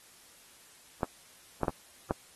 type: clicks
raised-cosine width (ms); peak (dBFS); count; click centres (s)
1; -14; 4; 1.032 / 1.633 / 1.682 / 2.109
effects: white hiss -57 dBFS RMS until 2.35 s + AAC 32 kbps